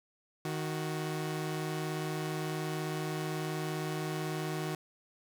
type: tone pair together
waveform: sawtooth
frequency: 155.57 / 370 Hz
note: D#3 / F#4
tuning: 0 / 0 cents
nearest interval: octave + minor third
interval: 1500 cents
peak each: -31 / -34 dBFS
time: 0.45-4.75 s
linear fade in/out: 2 ms
effects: none